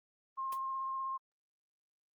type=tone with vibrato; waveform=sine; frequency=1065 Hz; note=C6; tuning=30 cents sharp; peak=-35 dBFS; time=0.37-1.18 s; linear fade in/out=20 ms; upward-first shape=triangle; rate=16 Hz; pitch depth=14 cents each way
type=noise with exponential decay; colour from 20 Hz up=white; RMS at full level=-42 dBFS; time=0.52-0.61 s; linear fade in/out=5 ms; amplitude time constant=18 ms
effects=Opus 32 kbps